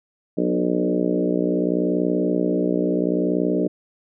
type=harmonic tone with a mistuned harmonic; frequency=60.7 Hz; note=B1; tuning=29 cents flat; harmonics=3 / 4 / 5 / 6 / 7 / 8 / 9 / 10; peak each=-25 / -27 / -23 / -27 / -26 / -30 / -31 / -30 dBFS; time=0.37-3.68 s; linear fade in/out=10 ms; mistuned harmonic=5; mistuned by=-17 cents; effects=none